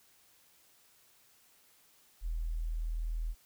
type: tone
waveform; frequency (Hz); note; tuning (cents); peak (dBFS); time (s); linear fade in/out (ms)
sine; 40.36; E1; -36; -32; 2.21-3.35; 50
effects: white hiss -65 dBFS RMS until 3.45 s